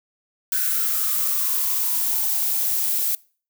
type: noise with high-pass filter sweep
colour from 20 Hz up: violet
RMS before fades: -22 dBFS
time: 0.52-3.15 s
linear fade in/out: 2 ms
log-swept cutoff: 1500 to 610 Hz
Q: 8.1
effects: noise-tail reverb RT60 0.4 s tail -23 dB re dry